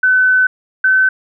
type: tone pair in turn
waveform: sine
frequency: 1512 / 1526 Hz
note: F#6 / G6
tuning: +37 / -47 cents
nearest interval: unison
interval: 16 cents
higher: second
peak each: -8 dBFS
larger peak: neither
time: 0.03-0.47 / 0.84-1.09 s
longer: first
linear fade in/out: 5 ms
effects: none